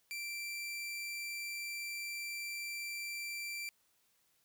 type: tone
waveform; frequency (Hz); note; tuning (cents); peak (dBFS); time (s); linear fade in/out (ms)
sawtooth; 2349; D7; 0; -36; 0.11-3.69; 0
effects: white hiss -74 dBFS RMS until 4.44 s